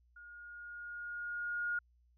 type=tone with level ramp; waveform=sine; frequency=1430 Hz; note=F6; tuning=41 cents sharp; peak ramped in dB=-51 to -32 dBFS; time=0.16-1.79 s; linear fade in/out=5 ms; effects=added 60 Hz sine -66 dBFS peak until 2.17 s